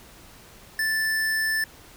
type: tone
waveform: square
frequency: 1760 Hz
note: A6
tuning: in tune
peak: -23 dBFS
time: 0.79-1.64 s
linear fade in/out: 2 ms
effects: pink hiss -49 dBFS RMS until 1.96 s